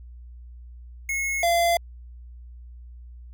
square tone pair in turn, 2176 / 685.4 Hz, C#7 / F5, -33 / -33 cents, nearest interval octave + minor sixth, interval 2000 cents, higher first, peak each -25 / -19 dBFS, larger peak second, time 1.09-1.43 / 1.43-1.77 s, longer neither, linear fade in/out 2 ms, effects added 60 Hz sine -40 dBFS peak until 3.33 s

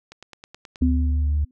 click train, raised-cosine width 0.2 ms, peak -23 dBFS, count 7, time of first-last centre 0.12-0.758 s, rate 9.4 Hz
sine tone with vibrato, 73.42 Hz, D2, in tune, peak -18 dBFS, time 0.81-1.45 s, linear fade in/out 10 ms, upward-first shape sine, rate 5.9 Hz, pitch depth 16 cents each way
sine tone with exponential decay, 254 Hz, B3, 49 cents sharp, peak -16 dBFS, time 0.82-1.51 s, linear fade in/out 2 ms, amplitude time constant 150 ms
effects none

